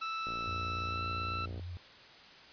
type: tone with pitch glide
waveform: sawtooth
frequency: 1318.5 to 1330.7 Hz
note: E6 to E6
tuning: 0 to +16 cents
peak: -31 dBFS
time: 0.01-1.46 s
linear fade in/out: 10 ms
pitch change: +16 cents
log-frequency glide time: 0.86-1.02 s
type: click train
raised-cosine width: 2 ms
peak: -33 dBFS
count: 78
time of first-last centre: 0.27-1.595 s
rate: 58.1 Hz
type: tone with vibrato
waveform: sine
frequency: 88.6 Hz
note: F2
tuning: 25 cents sharp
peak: -39 dBFS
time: 0.47-1.77 s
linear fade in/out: 0 ms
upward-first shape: sine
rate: 10 Hz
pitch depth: 34 cents each way
effects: white hiss -54 dBFS RMS until 2.52 s + resampled to 11025 Hz